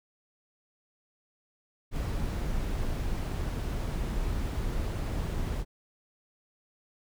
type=noise; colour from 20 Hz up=brown; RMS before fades=-31 dBFS; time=1.91-5.65 s; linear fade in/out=50 ms; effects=none